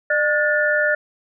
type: tone cluster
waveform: sine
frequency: 601 / 1444 / 1763 Hz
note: D5 / F#6 / A6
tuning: +40 / -43 / +3 cents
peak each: -20 dBFS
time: 0.1-0.95 s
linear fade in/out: 5 ms
effects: none